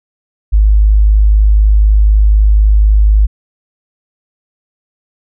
sine tone, 52 Hz, G#1, 3 cents sharp, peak -4 dBFS, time 0.52-3.27 s, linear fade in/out 20 ms, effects none

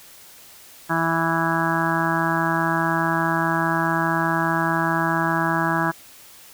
harmonic tone, 164.81 Hz, E3, in tune, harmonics 1 / 2 / 4 / 5 / 6 / 7 / 8 / 9 / 10, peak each -26 / -26 / -29 / -29 / -26 / -30 / -29 / -30 / -26 dBFS, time 0.89-5.92 s, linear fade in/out 20 ms, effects white hiss -46 dBFS RMS until 6.53 s

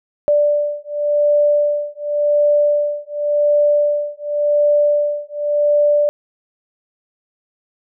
sine beating tone pair, 587.3 / 588.2 Hz, D5 / D5, 0 / +3 cents, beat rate 0.9 Hz, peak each -16 dBFS, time 0.28-6.09 s, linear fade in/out 0 ms, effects none

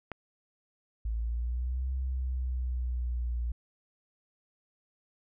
click, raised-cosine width 0.5 ms, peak -22 dBFS, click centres 0.117 s
sine linear two-way sweep, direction up then down, 54.5 to 65.41 to 58.9 Hz, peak -29 dBFS, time 1.05-3.52 s, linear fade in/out 5 ms, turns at 1.92 s
effects none

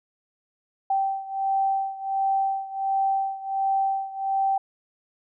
sine beating tone pair, 778 / 779.4 Hz, G5 / G5, -13 / -10 cents, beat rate 1.4 Hz, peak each -24 / -27 dBFS, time 0.9-4.58 s, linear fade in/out 5 ms, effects none

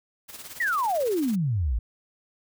white noise with tremolo, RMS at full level -39 dBFS, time 0.28-1.36 s, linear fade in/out 20 ms, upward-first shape sine, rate 18 Hz, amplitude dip 65%
sine exponential sweep, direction down, 2000 to 51.2 Hz, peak -22 dBFS, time 0.6-1.79 s, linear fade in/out 5 ms
effects none

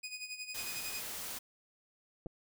20% pulse tone with tremolo, 2489 Hz, D#7, in tune, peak -34 dBFS, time 0.03-1.02 s, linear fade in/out 10 ms, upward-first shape sine, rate 11 Hz, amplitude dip 70%
white noise, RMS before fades -42 dBFS, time 0.54-1.39 s, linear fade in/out 10 ms
clicks, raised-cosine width 2 ms, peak -30 dBFS, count 2, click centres 2.261 / 2.267 s
effects none

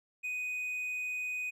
triangle tone, 2493 Hz, D#7, 3 cents sharp, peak -32 dBFS, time 0.23-1.51 s, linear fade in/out 20 ms, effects none

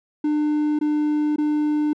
triangle tone bursts, 300 Hz, D4, 37 cents sharp, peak -16 dBFS, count 3, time 0.24-1.932 s, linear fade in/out 5 ms, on 550 ms, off 21 ms, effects none

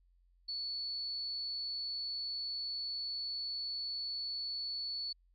sine tone, 4435 Hz, C#8, in tune, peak -36 dBFS, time 0.48-5.13 s, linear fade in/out 10 ms, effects added 44 Hz sine -65 dBFS peak until 5.34 s + MP3 96 kbps

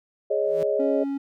sine chord, Ab suspended fourth, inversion none, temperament equal, 415.3 / 554.4 / 622.3 Hz, Ab4 / Db5 / Eb5, 0 / 0 / 0 cents, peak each -25 dBFS, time 0.3-1.04 s, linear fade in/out 10 ms
sawtooth tone with exponential growth, 164.81 Hz, E3, in tune, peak -29 dBFS, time 0.37-0.63 s, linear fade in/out 0 ms, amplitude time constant 55 ms
triangle tone, 277.2 Hz, C#4, in tune, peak -23 dBFS, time 0.79-1.18 s, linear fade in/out 10 ms
effects none

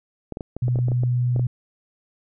clicks, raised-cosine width 2 ms, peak -17 dBFS, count 12, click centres 0.323 / 0.371 / 0.408 / 0.566 / 0.682 / 0.758 / 0.788 / 0.884 / 0.918 / 1.035 / 1.362 / 1.395 s
sine tone, 123.2 Hz, B2, 4 cents flat, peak -18 dBFS, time 0.62-1.47 s, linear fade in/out 5 ms
effects none

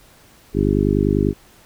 harmonic tone, 50.1 Hz, G1, 38 cents sharp, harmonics 1 / 2 / 3 / 4 / 5 / 6 / 7 / 8, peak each -23 / -23 / -23 / -23 / -23 / -23 / -23 / -23 dBFS, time 0.53-1.34 s, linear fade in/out 50 ms, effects pink hiss -50 dBFS RMS until 1.65 s

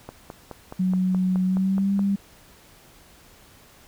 click train, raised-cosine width 1 ms, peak -21 dBFS, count 10, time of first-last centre 0.09-1.993 s, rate 4.73 Hz
sine tone with pitch glide, 185 to 198.28 Hz, F#3 to G3, 0 to +20 cents, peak -19 dBFS, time 0.79-2.16 s, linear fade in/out 10 ms, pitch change +120 cents, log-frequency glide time 1.45-1.93 s
effects pink hiss -52 dBFS RMS until 3.87 s

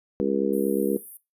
harmonic tone, 68.3 Hz, C#2, 25 cents flat, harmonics 3 / 4 / 5 / 6 / 7, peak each -28 / -28 / -28 / -28 / -28 dBFS, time 0.2-0.97 s, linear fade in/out 0 ms
white high-pass noise, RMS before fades -40 dBFS, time 0.53-1.17 s, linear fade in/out 2 ms, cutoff 9500 Hz, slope 96 dB/octave
effects noise-tail reverb RT60 0.2 s tail -17 dB re dry + resampled to 32000 Hz

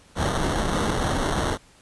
pink noise with sample-and-hold, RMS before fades -24 dBFS, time 0.15-1.58 s, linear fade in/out 50 ms, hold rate 2450 Hz, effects pink hiss -54 dBFS RMS until 1.81 s + resampled to 24000 Hz

